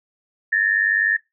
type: tone pair together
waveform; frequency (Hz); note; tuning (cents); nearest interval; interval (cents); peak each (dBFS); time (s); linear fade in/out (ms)
sine; 1727 / 1827; A6 / A#6; -33 / -35; minor second; 98; -18; 0.52-1.17; 10
effects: noise-tail reverb RT60 0.2 s tail -22 dB re dry